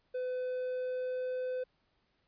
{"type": "tone with pitch glide", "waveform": "triangle", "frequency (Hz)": [505, 507.9], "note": ["B4", "B4"], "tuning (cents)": [39, 48], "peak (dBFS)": -31, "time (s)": [0.14, 1.64], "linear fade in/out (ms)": 10, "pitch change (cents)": 9, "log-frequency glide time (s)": [0.3, 1.37], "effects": ["pink hiss -75 dBFS RMS until 2.27 s", "resampled to 11025 Hz"]}